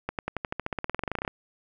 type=accelerating click train; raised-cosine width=0.5 ms; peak=-14 dBFS; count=22; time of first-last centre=0.09-1.278 s; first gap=98 ms; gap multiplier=0.94; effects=none